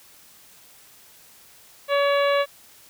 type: harmonic tone with a mistuned harmonic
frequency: 566 Hz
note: C#5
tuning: 36 cents sharp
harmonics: 1 / 2 / 3 / 4 / 5 / 6 / 7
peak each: -19 / -25 / -29 / -31 / -33 / -35 / -36 dBFS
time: 1.88-2.46 s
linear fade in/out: 50 ms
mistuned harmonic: 5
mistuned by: -26 cents
effects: white hiss -51 dBFS RMS until 2.89 s